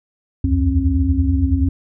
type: tone cluster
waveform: sine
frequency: 67.4 / 79.3 / 88.4 / 268.9 Hz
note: C#2 / D#2 / F2 / C4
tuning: -48 / +33 / +22 / +47 cents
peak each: -19 dBFS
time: 0.44-1.69 s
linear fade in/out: 5 ms
effects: none